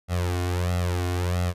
sawtooth tone with flanger, 88.9 Hz, F2, 31 cents sharp, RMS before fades -25 dBFS, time 0.08-1.54 s, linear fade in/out 50 ms, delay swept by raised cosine 1.5 to 2.8 ms, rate 1.5 Hz, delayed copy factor +0.85, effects resampled to 32000 Hz

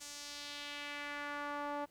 sawtooth tone with band-pass filter sweep, 290 Hz, D4, 22 cents flat, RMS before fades -43 dBFS, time 0-1.86 s, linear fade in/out 20 ms, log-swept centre 7100 to 790 Hz, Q 1.6, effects pink hiss -69 dBFS RMS until 1.9 s

